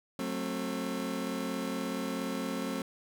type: chord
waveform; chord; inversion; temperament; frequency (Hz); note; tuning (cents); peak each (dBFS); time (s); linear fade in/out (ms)
30% pulse; F# diminished; none; just; 185 / 222 / 266.4; F#3 / A3 / C4; 0 / +16 / +31; -36 / -35 / -33; 0.19-2.82; 2
effects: none